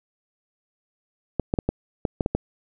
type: clicks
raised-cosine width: 2 ms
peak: -8 dBFS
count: 8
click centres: 1.397 / 1.539 / 1.588 / 1.69 / 2.052 / 2.208 / 2.261 / 2.35 s
effects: none